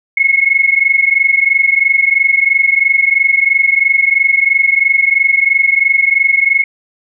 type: tone pair together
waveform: sine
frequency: 2168 / 2191 Hz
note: C#7 / C#7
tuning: -39 / -21 cents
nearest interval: unison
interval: 18 cents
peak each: -11 dBFS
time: 0.17-6.64 s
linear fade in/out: 5 ms
effects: none